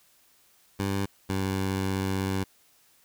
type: tone pair in turn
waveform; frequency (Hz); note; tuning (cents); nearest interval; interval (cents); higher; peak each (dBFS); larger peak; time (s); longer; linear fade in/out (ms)
15% pulse; 98.4 / 95.93; G2 / G2; +7 / -37; unison; 44; first; -20; neither; 0.79-1.06 / 1.29-2.44; second; 10
effects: white hiss -62 dBFS RMS until 3.04 s